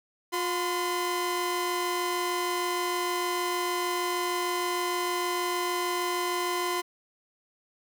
sawtooth tone pair together, 356.3 / 1022.4 Hz, F4 / C6, +35 / -40 cents, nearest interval octave + tritone, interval 1825 cents, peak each -26 dBFS, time 0.32-6.82 s, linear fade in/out 20 ms, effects none

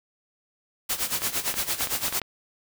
white noise with tremolo, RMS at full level -25 dBFS, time 0.89-2.2 s, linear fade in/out 10 ms, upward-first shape sine, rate 8.8 Hz, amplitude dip 80%
clicks, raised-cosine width 0.3 ms, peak -15 dBFS, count 11, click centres 1.22 / 1.269 / 1.375 / 1.478 / 1.541 / 1.809 / 1.872 / 1.952 / 2.081 / 2.126 / 2.217 s
effects none

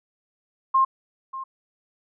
sine tone with echo, 1063 Hz, C6, 27 cents sharp, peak -15 dBFS, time 0.74-0.85 s, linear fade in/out 10 ms, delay 590 ms, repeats 1, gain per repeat -15 dB, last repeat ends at 1.44 s, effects none

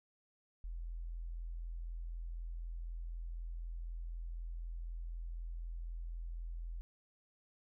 sine tone, 42 Hz, E1, 33 cents sharp, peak -40 dBFS, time 0.64-6.81 s, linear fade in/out 0 ms, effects none

